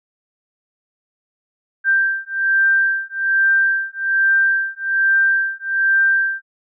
sine beating tone pair, 1575 / 1576.2 Hz, G6 / G6, +8 / +9 cents, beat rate 1.2 Hz, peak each -17 dBFS, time 1.84-6.42 s, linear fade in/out 50 ms, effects none

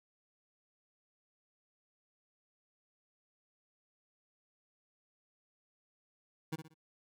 25% pulse tone with echo, 158.7 Hz, D#3, 35 cents sharp, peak -31 dBFS, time 6.52-6.56 s, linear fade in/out 10 ms, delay 61 ms, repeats 3, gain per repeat -9 dB, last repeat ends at 6.743 s, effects none

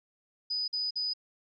sine tone bursts, 4978 Hz, D#8, in tune, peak -29 dBFS, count 3, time 0.5-1.136 s, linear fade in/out 10 ms, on 180 ms, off 48 ms, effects none

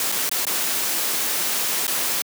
white noise with dropouts, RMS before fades -23 dBFS, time 0-2.22 s, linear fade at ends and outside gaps 2 ms, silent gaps 0.118-0.122 / 0.293-0.314 / 0.452-0.467 / 1.869-1.878 s, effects high-pass 200 Hz 12 dB/octave

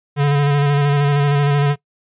square tone with vibrato, 143.4 Hz, D3, 41 cents flat, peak -13 dBFS, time 0.16-1.76 s, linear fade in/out 50 ms, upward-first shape square, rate 13 Hz, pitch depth 21 cents each way, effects noise-tail reverb RT60 0.1 s tail -21 dB re dry + resampled to 8000 Hz

